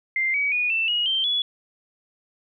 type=tone with pitch steps; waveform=sine; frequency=2093 / 2269 / 2460 / 2668 / 2892 / 3136 / 3400 Hz; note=C7 / C#7 / D#7 / E7 / F#7 / G7 / G#7; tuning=0 / +40 / -20 / +20 / -40 / 0 / +40 cents; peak=-20 dBFS; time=0.16-1.42 s; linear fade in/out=2 ms; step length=180 ms; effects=none